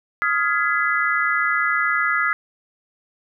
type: chord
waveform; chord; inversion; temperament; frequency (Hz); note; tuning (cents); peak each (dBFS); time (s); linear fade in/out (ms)
sine; F half-diminished seventh; third; just; 1257.2 / 1396.9 / 1676.3 / 2012; Eb6 / F6 / Ab6 / Cb7; +18 / 0 / +16 / +32; -23; 0.22-2.33; 0
effects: none